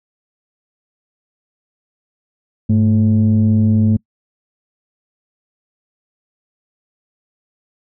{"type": "tone pair together", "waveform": "sine", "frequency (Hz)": [103.3, 219], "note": ["G#2", "A3"], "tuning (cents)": [-9, -8], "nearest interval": "octave + minor second", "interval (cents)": 1301, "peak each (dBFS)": -11, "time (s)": [2.69, 3.97], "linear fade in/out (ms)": 10, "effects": ["noise-tail reverb RT60 0.1 s tail -26 dB re dry", "tanh soft clip ceiling -6 dBFS"]}